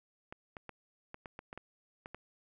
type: clicks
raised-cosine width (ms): 0.5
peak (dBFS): -29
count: 10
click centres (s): 0.325 / 0.568 / 0.693 / 1.144 / 1.258 / 1.391 / 1.529 / 1.576 / 2.059 / 2.146
effects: none